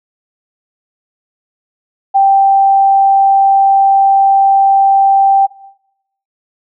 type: tone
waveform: sine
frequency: 784 Hz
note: G5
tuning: in tune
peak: -5 dBFS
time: 2.14-5.47 s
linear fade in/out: 20 ms
effects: noise-tail reverb RT60 0.8 s tail -18 dB re dry